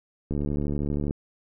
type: click train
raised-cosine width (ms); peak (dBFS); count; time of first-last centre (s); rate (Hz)
3; -16; 59; 0.31-1.109; 72.6
effects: none